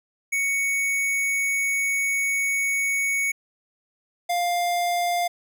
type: tone pair in turn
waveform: square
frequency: 2226 / 701.1 Hz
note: C#7 / F5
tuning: +7 / +7 cents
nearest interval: octave + minor sixth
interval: 2000 cents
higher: first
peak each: -22 dBFS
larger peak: neither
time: 0.32-3.32 / 4.29-5.28 s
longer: first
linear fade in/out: 10 ms
effects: none